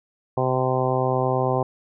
harmonic tone, 129 Hz, C3, 24 cents flat, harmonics 1 / 2 / 3 / 4 / 5 / 6 / 7 / 8, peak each -25 / -31 / -26 / -26 / -28 / -27 / -31 / -30 dBFS, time 0.37-1.63 s, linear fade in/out 5 ms, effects none

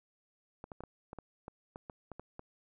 clicks, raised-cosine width 1 ms, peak -30 dBFS, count 12, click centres 0.641 / 0.718 / 0.806 / 0.837 / 1.131 / 1.187 / 1.481 / 1.759 / 1.898 / 2.117 / 2.196 / 2.394 s, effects none

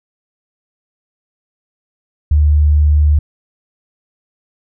sine tone, 74.6 Hz, D2, 28 cents sharp, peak -7 dBFS, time 2.31-3.19 s, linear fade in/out 5 ms, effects none

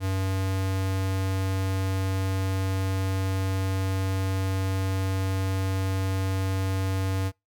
square tone, 95.4 Hz, G2, 47 cents flat, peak -25 dBFS, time 0-7.32 s, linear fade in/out 50 ms, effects noise-tail reverb RT60 0.2 s tail -25 dB re dry

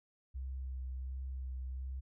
sine tone with vibrato, 64.9 Hz, C2, 13 cents flat, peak -38 dBFS, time 0.34-2.01 s, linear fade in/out 20 ms, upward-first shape sine, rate 1.4 Hz, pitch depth 20 cents each way, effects none

